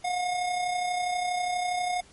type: tone with amplitude modulation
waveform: square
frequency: 720 Hz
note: F#5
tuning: 47 cents flat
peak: -25 dBFS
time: 0.04-2.01 s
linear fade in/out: 10 ms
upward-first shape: sine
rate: 32.3 Hz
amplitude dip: 40%
effects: pink hiss -55 dBFS RMS until 2.12 s + MP3 48 kbps